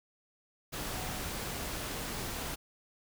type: tone in noise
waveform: sine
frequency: 740 Hz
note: F#5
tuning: in tune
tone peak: -48 dBFS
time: 0.88-1.2 s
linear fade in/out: 20 ms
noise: pink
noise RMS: -38 dBFS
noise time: 0.72-2.56 s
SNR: -13 dB
effects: none